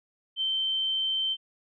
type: tone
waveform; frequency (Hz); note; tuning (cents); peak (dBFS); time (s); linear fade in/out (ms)
sine; 3107; G7; -16; -25; 0.36-1.37; 50
effects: none